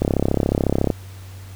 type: click train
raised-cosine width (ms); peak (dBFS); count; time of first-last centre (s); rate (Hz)
2; -4; 31; 0.02-0.902; 34
effects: added 95 Hz sine -35 dBFS peak until 1.55 s + pink hiss -46 dBFS RMS until 1.55 s